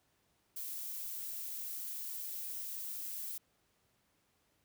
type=noise; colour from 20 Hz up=violet; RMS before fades=-42 dBFS; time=0.56-3.38 s; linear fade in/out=5 ms; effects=pink hiss -75 dBFS RMS until 4.64 s + high-pass 60 Hz 12 dB/octave